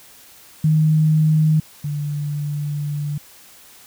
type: tone pair in turn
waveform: sine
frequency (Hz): 155.56 / 146.64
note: D#3 / D3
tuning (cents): 0 / -2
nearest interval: minor second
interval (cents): 102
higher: first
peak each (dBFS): -12 / -21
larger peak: first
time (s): 0.64-1.6 / 1.84-3.18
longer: second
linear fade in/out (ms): 5
effects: white hiss -46 dBFS RMS until 3.86 s